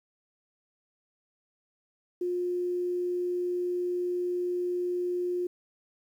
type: tone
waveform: sine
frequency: 356.2 Hz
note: F4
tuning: 34 cents sharp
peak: -27 dBFS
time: 2.21-5.47 s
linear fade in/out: 5 ms
effects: 10-bit